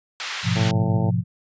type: band-pass noise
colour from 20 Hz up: white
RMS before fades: -30 dBFS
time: 0.2-0.71 s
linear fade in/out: 0 ms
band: 1200 to 3400 Hz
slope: 12 dB/octave
type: chord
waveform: sine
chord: F diminished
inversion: first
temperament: just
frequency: 104.77 / 125.72 / 174.61 Hz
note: Ab2 / Cb3 / F3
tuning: +16 / +31 / 0 cents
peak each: -23 dBFS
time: 0.43-1.24 s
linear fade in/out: 50 ms
type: harmonic tone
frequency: 111.4 Hz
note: A2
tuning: 22 cents sharp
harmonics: 1 / 2 / 3 / 4 / 5 / 6 / 7 / 8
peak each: -27 / -30 / -32 / -33 / -34 / -35 / -35 / -36 dBFS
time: 0.55-1.11 s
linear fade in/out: 20 ms
effects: resampled to 16000 Hz